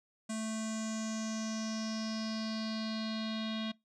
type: tone with low-pass filter sweep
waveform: square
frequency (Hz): 220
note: A3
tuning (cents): 0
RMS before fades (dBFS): -37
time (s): 0.29-3.72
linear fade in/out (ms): 10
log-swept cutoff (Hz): 8000 to 3600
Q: 5.7
effects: noise-tail reverb RT60 0.2 s tail -23 dB re dry